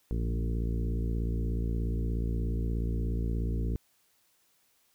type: harmonic tone with a mistuned harmonic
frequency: 56.8 Hz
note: A#1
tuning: 44 cents flat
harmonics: 1 / 2 / 3 / 4 / 5 / 6 / 7 / 8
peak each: -29 / -35 / -39 / -41 / -43 / -45 / -46 / -47 dBFS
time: 0.11-3.76 s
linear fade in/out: 0 ms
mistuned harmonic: 3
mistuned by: +19 cents
effects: white hiss -69 dBFS RMS until 4.94 s